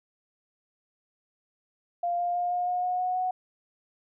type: tone with pitch steps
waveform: sine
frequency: 697 / 702.7 / 708.4 / 714.1 / 719.9 / 725.8 / 731.7 / 737.6 Hz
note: F5 / F5 / F5 / F5 / F#5 / F#5 / F#5 / F#5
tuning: -4 / +10 / +24 / +38 / -48 / -34 / -20 / -6 cents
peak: -25 dBFS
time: 2.03-3.31 s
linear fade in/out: 5 ms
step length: 160 ms
effects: none